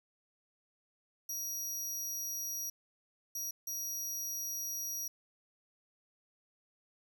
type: tone bursts at uneven times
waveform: sawtooth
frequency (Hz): 5750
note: F8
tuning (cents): +50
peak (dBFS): -34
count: 3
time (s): 1.29-2.7 / 3.35-3.51 / 3.67-5.08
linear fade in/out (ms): 5
effects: none